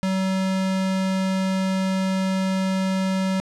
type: tone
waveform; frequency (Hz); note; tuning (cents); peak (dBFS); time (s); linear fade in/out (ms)
square; 189.8; F#3; +44; -21; 0.03-3.4; 0
effects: low-pass 8000 Hz 12 dB/octave